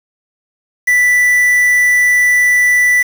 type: tone with quantisation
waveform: triangle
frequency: 1975.5 Hz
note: B6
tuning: in tune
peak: -6 dBFS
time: 0.87-3.03 s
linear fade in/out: 10 ms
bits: 4
effects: none